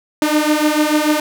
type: beating tone pair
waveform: sawtooth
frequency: 299.6 / 306.4 Hz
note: D4 / D#4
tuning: +35 / -27 cents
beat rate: 6.8 Hz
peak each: -12 dBFS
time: 0.22-1.2 s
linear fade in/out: 2 ms
effects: none